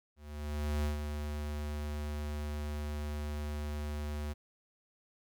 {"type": "tone with ADSR envelope", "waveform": "square", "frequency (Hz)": 74.3, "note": "D2", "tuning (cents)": 21, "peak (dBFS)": -30, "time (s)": [0.16, 4.34], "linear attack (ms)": 680, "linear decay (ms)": 130, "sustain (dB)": -6, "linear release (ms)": 22, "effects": []}